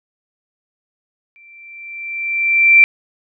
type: tone with exponential growth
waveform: sine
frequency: 2349 Hz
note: D7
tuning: in tune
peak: -3 dBFS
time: 1.36-2.84 s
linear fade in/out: 0 ms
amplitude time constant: 320 ms
effects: none